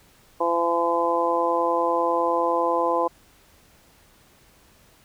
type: harmonic tone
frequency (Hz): 169.9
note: F3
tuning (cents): -47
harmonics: 2 / 3 / 4 / 5 / 6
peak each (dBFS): -28 / -24 / -28 / -27 / -24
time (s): 0.4-3.08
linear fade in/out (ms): 10
effects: pink hiss -56 dBFS RMS until 5.04 s